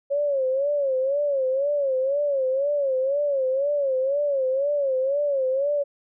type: tone with vibrato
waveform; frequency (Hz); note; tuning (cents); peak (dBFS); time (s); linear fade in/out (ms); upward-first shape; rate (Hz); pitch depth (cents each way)
sine; 550; C#5; -14; -20; 0.1-5.84; 20; sine; 2; 110
effects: none